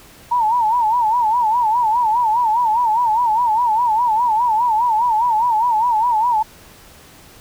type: tone with vibrato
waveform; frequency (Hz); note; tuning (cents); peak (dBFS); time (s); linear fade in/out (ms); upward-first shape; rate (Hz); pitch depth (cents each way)
sine; 917; A#5; -29; -13; 0.31-6.43; 10; sine; 4.9; 130
effects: pink hiss -44 dBFS RMS until 7.4 s